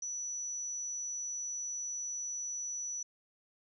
sine tone, 5920 Hz, F#8, in tune, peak -36 dBFS, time 0.02-3.03 s, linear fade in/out 5 ms, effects none

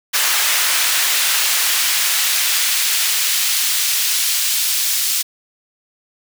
pink noise with high-pass filter sweep, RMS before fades -17 dBFS, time 0.13-5.23 s, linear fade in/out 20 ms, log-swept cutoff 1500 to 4000 Hz, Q 0.71, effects none

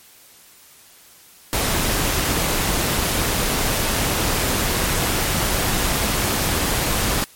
pink noise with amplitude modulation, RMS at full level -19 dBFS, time 1.53-7.24 s, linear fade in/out 0 ms, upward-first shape sine, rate 194 Hz, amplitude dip 30%, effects white hiss -48 dBFS RMS until 7.35 s + MP3 64 kbps

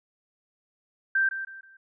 sine tone with echo, 1568 Hz, G6, in tune, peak -20 dBFS, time 1.15-1.29 s, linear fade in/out 5 ms, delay 160 ms, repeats 3, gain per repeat -10 dB, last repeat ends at 1.77 s, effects none

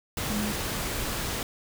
sine tone in noise, 210 Hz, G#3, 19 cents sharp, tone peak -28 dBFS, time 0.3-0.52 s, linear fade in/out 2 ms, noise pink, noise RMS -31 dBFS, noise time 0.17-1.43 s, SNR 0 dB, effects none

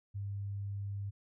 sine tone, 100 Hz, G2, 35 cents sharp, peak -36 dBFS, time 0.14-1.11 s, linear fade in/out 20 ms, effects none

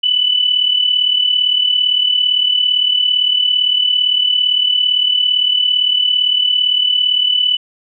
sine tone with amplitude modulation, 2984 Hz, F#7, 14 cents sharp, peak -8 dBFS, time 0.03-7.57 s, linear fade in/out 10 ms, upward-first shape sine, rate 37.7 Hz, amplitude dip 65%, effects none

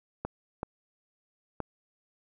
clicks, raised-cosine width 1 ms, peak -18 dBFS, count 3, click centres 0.25 / 0.631 / 1.603 s, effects none

